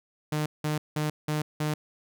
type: tone bursts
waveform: sawtooth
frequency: 151.8 Hz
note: D#3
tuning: 42 cents flat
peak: -22 dBFS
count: 5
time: 0.32-1.74 s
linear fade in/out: 5 ms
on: 140 ms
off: 180 ms
effects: none